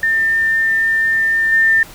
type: tone with level steps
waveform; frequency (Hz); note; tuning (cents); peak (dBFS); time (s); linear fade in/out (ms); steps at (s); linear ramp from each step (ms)
sine; 1799; A6; +38; -12 / -9; 0.03-1.83; 2; 1.52; 5
effects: pink hiss -38 dBFS RMS until 1.94 s